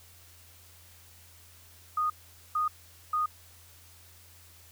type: tone bursts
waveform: sine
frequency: 1235 Hz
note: D#6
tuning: 13 cents flat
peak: -25 dBFS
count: 3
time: 1.97-3.26 s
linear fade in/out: 5 ms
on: 130 ms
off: 450 ms
effects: added 86 Hz sine -57 dBFS peak until 4.71 s + white hiss -56 dBFS RMS until 4.71 s